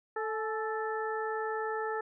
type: harmonic tone with a mistuned harmonic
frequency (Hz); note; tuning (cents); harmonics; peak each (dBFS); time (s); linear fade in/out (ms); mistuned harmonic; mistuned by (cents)
440; A4; 0; 1 / 2 / 3 / 4; -34 / -37 / -39 / -40; 0.16-2.01; 5; 2; -43
effects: none